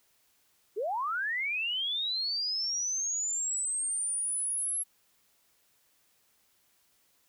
sine linear sweep, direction up, 370 to 11240 Hz, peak -29 dBFS, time 0.76-4.84 s, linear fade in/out 20 ms, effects white hiss -69 dBFS RMS until 7.28 s

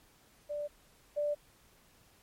sine tone pair in turn, 588 / 588 Hz, D5 / D5, +2 / +2 cents, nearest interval unison, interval 0 cents, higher neither, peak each -34 / -29 dBFS, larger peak second, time 0.49-0.68 / 1.16-1.35 s, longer neither, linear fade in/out 20 ms, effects pink hiss -64 dBFS RMS until 2.22 s + MP3 64 kbps

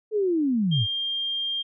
sine linear sweep, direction down, 441.9 to 91 Hz, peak -20 dBFS, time 0.11-0.87 s, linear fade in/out 50 ms
sine tone, 3200 Hz, G7, 35 cents sharp, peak -25 dBFS, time 0.71-1.63 s, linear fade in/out 20 ms
effects none

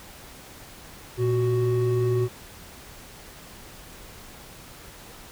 triangle tone pair together, 116.98 / 371.4 Hz, A#2 / F#4, +7 / +7 cents, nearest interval octave + minor sixth, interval 2000 cents, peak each -21 dBFS, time 1.17-2.29 s, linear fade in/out 50 ms, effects pink hiss -45 dBFS RMS until 5.31 s

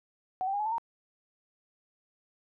sine tone with pitch steps, 747 / 779.6 / 813.7 / 849.2 / 886.3 / 925 Hz, F#5 / G5 / G#5 / G#5 / A5 / A#5, +16 / -10 / -36 / +38 / +12 / -14 cents, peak -28 dBFS, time 0.41-0.782 s, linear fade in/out 0 ms, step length 62 ms, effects none

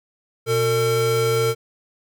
square tone pair together, 121 / 452.8 Hz, B2 / A4, -35 / +50 cents, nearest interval octave + major seventh, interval 2285 cents, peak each -24 / -19 dBFS, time 0.46-1.55 s, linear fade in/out 50 ms, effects none

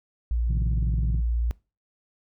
sine tone, 58.2 Hz, A#1, 2 cents flat, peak -21 dBFS, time 0.31-1.51 s, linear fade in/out 0 ms
sine chord, F dominant seventh, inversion first, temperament equal with one note detuned, 111.92 / 130.81 / 155.56 / 174.61 Hz, A2 / C3 / Eb3 / F3, +30 / 0 / 0 / 0 cents, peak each -30 / -33 / -32 / -35 dBFS, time 0.46-1.22 s, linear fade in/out 50 ms
effects noise-tail reverb RT60 0.3 s tail -23 dB re dry + tanh soft clip ceiling -16 dBFS

